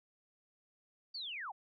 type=linear sweep; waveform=sine; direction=down; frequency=4684 to 688 Hz; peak=-40 dBFS; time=1.14-1.52 s; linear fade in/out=10 ms; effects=none